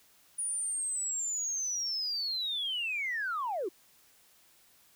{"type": "linear sweep", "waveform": "sine", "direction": "down", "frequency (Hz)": [9700, 325.7], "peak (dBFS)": -30, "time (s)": [0.38, 3.69], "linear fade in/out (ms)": 10, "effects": ["tanh soft clip ceiling -26 dBFS", "white hiss -63 dBFS RMS until 4.95 s"]}